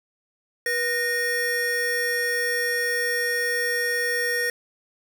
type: tone pair together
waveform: square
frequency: 485.8 / 1850.1 Hz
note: B4 / A#6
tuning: -29 / -14 cents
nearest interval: octave + major seventh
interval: 2315 cents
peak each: -29 / -24 dBFS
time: 0.66-4.5 s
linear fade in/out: 2 ms
effects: none